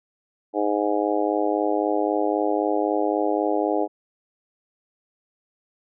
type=harmonic tone; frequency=103.83 Hz; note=G#2; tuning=in tune; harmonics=3 / 4 / 5 / 6 / 7 / 8; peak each=-25 / -26 / -27 / -28 / -28 / -29 dBFS; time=0.53-3.88 s; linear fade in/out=50 ms; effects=none